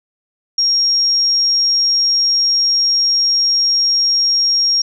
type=tone; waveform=sine; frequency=5580 Hz; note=F8; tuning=2 cents flat; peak=-11 dBFS; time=0.58-4.82 s; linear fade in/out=5 ms; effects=none